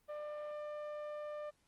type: tone with low-pass filter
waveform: sawtooth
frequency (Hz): 597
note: D5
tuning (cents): +28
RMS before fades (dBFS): -44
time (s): 0.08-1.51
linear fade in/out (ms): 20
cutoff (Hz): 1200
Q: 0.51
effects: pink hiss -75 dBFS RMS until 1.67 s + Opus 24 kbps